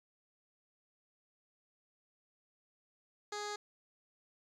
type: tone with low-pass filter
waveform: 15% pulse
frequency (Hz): 415.3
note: G#4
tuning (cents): 0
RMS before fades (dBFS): -41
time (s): 3.32-3.56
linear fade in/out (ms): 5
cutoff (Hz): 6000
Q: 2.5
effects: 12-bit